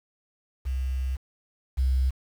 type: tone pair in turn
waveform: sine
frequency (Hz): 65.1 / 65.1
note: C2 / C2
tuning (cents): -8 / -8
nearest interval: unison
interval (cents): 0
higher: neither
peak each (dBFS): -25 / -20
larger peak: second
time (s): 0.65-1.17 / 1.77-2.11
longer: first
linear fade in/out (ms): 20
effects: 8-bit